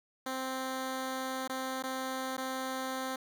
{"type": "tone with dropouts", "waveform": "10% pulse", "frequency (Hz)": 261.6, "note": "C4", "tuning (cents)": 0, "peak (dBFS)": -26, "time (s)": [0.26, 3.16], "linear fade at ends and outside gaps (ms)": 5, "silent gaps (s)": [[1.477, 1.495], [1.826, 1.836], [2.369, 2.378]], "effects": []}